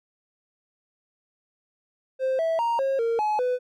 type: tone with pitch steps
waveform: triangle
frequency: 524 / 654 / 933 / 540 / 461 / 849 / 499.4 Hz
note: C5 / E5 / A#5 / C#5 / A#4 / G#5 / B4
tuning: +2 / -14 / +1 / -45 / -19 / +38 / +19 cents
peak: -19 dBFS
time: 2.19-3.59 s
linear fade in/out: 50 ms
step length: 200 ms
effects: tanh soft clip ceiling -15 dBFS